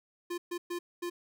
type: tone bursts at uneven times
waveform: square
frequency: 349.2 Hz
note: F4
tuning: in tune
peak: -34 dBFS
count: 4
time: 0.3-0.38 / 0.51-0.58 / 0.7-0.79 / 1.02-1.1 s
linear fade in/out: 10 ms
effects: none

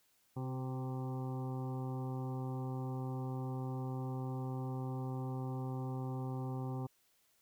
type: harmonic tone with a mistuned harmonic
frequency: 130 Hz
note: C3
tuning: 11 cents flat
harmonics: 1 / 2 / 3 / 4 / 6 / 7 / 8 / 9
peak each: -38 / -44 / -48 / -52 / -50 / -55 / -57 / -58 dBFS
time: 0.36-6.87 s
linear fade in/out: 10 ms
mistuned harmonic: 3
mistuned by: -15 cents
effects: white hiss -73 dBFS RMS until 7.41 s

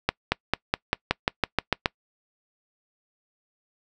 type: accelerating click train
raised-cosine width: 0.3 ms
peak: -4 dBFS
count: 11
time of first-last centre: 0.09-1.859 s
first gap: 230 ms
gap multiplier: 0.94
effects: noise-tail reverb RT60 0.1 s tail -25 dB re dry

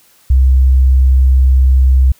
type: tone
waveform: sine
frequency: 65.4 Hz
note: C2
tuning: in tune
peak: -4 dBFS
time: 0.3-2.12 s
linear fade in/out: 5 ms
effects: tanh soft clip ceiling -1 dBFS + white hiss -49 dBFS RMS until 2.19 s

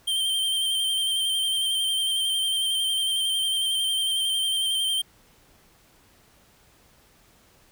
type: tone with vibrato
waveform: square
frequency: 3142 Hz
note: G7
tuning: 3 cents sharp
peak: -23 dBFS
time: 0.07-5.02 s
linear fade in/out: 10 ms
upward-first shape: square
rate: 11 Hz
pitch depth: 20 cents each way
effects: pink hiss -58 dBFS RMS until 7.71 s

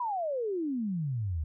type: exponential sweep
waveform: sine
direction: down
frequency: 1011 to 72.7 Hz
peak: -29 dBFS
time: 0-1.44 s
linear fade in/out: 5 ms
effects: none

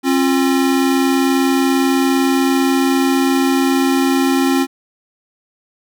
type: tone pair together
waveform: square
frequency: 269.1 / 349.2 Hz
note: C4 / F4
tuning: +49 / 0 cents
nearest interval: perfect fourth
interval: 451 cents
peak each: -14 / -19 dBFS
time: 0.03-4.67 s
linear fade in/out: 50 ms
effects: none

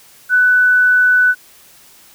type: tone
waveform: sine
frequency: 1493 Hz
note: F#6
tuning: 15 cents sharp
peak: -8 dBFS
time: 0.29-1.35 s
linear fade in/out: 50 ms
effects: white hiss -45 dBFS RMS until 2.14 s

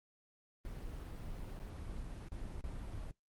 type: noise with dropouts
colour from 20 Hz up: brown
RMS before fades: -44 dBFS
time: 0.65-3.11 s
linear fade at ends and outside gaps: 1 ms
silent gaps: 1.592-1.599 / 2.285-2.319 / 2.61-2.64 s
effects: noise-tail reverb RT60 0.1 s tail -21 dB re dry + Opus 24 kbps

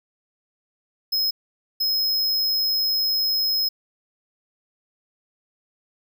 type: tone bursts at uneven times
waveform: square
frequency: 5130 Hz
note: E8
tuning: 48 cents flat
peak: -20 dBFS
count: 2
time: 1.12-1.31 / 1.8-3.69 s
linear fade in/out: 10 ms
effects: none

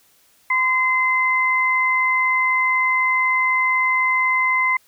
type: tone pair together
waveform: sine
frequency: 1026 / 2064 Hz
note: C6 / C7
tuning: -34 / -24 cents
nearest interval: octave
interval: 1210 cents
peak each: -20 / -17 dBFS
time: 0.5-4.77 s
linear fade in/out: 5 ms
effects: white hiss -57 dBFS RMS until 4.87 s

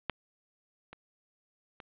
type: clicks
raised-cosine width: 0.3 ms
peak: -13 / -30 / -28 dBFS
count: 3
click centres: 0.097 / 0.93 / 1.802 s
effects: resampled to 8000 Hz + 8-bit

